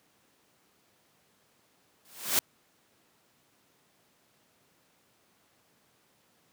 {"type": "noise with exponential growth", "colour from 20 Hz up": "white", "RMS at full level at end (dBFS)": -22, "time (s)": [2.05, 2.39], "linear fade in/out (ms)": 1, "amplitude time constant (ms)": 73, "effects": ["pink hiss -67 dBFS RMS until 6.52 s", "high-pass 150 Hz 12 dB/octave"]}